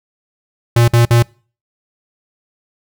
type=tone bursts; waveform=square; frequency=118.1 Hz; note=A#2; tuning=23 cents sharp; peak=-8 dBFS; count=3; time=0.76-1.226 s; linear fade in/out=5 ms; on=120 ms; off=53 ms; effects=noise-tail reverb RT60 0.4 s tail -25 dB re dry